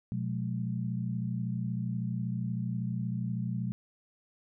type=tone cluster; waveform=sine; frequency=123 / 179.3 / 211.9 Hz; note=B2 / F3 / G#3; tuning=-7 / +46 / +35 cents; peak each=-33 / -35 / -37 dBFS; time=0.12-3.72 s; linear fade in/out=0 ms; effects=none